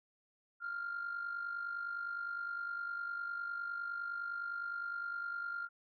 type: tone with amplitude modulation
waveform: sine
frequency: 1396.9 Hz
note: F6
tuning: in tune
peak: -34 dBFS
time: 0.6-5.69 s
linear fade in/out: 50 ms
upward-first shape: sine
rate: 49.8 Hz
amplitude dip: 60%
effects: tanh soft clip ceiling -32 dBFS